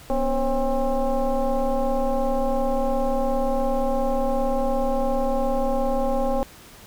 sine tone with frequency modulation, 280.6 Hz, C#4, 21 cents sharp, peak -19 dBFS, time 0.1-6.43 s, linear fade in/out 0 ms, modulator 262 Hz, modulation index 2.1, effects pink hiss -46 dBFS RMS until 6.86 s

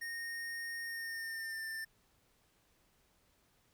square tone with pitch glide, 1850 to 1787 Hz, A#6 to A6, -14 to +26 cents, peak -40 dBFS, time 0.01-1.85 s, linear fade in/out 10 ms, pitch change -60 cents, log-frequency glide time 0.84-1.65 s, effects pink hiss -72 dBFS RMS until 3.73 s

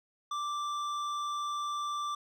sine tone with hard clipping, 1174.7 Hz, D6, in tune, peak -34 dBFS, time 0.31-2.15 s, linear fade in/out 5 ms, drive 10 dB, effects none

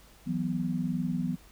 sine chord, E suspended second, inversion none, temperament equal, 164.81 / 185 / 246.9 Hz, E3 / F#3 / B3, 0 / 0 / 0 cents, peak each -32 dBFS, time 0.26-1.36 s, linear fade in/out 20 ms, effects added 50 Hz sine -57 dBFS peak until 1.51 s + pink hiss -57 dBFS RMS until 1.51 s

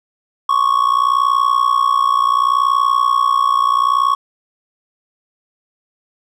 triangle tone with amplitude modulation, 1108.7 Hz, C#6, in tune, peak -6 dBFS, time 0.49-4.15 s, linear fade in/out 5 ms, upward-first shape sine, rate 60.7 Hz, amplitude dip 85%, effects none

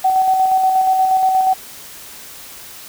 sine tone with tremolo, 756 Hz, F#5, 37 cents sharp, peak -10 dBFS, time 0.04-1.54 s, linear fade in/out 10 ms, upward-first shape square, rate 8.4 Hz, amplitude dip 30%, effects white hiss -36 dBFS RMS until 2.88 s

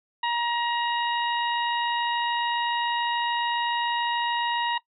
harmonic tone, 947 Hz, A#5, 27 cents sharp, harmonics 1 / 2 / 3 / 4, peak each -24 / -32 / -33 / -36 dBFS, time 0.23-4.78 s, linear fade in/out 5 ms, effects noise-tail reverb RT60 0.1 s tail -19 dB re dry

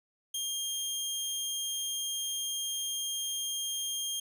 20% pulse tone, 3214 Hz, G7, 43 cents sharp, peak -27 dBFS, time 0.34-4.2 s, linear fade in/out 5 ms, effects none

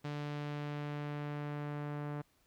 sawtooth tone with low-pass filter sweep, 146.83 Hz, D3, in tune, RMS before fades -40 dBFS, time 0.04-2.22 s, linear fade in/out 10 ms, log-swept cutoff 4100 to 1500 Hz, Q 0.89, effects pink hiss -72 dBFS RMS until 2.46 s

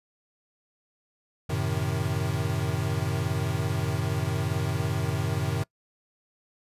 square chord, F# diminished seventh, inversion none, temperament equal, 92.5 / 110 / 130.81 / 155.56 Hz, F#2 / A2 / C3 / Eb3, 0 / 0 / 0 / 0 cents, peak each -32 dBFS, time 1.49-5.64 s, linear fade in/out 10 ms, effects noise-tail reverb RT60 0.1 s tail -24 dB re dry + resampled to 32000 Hz

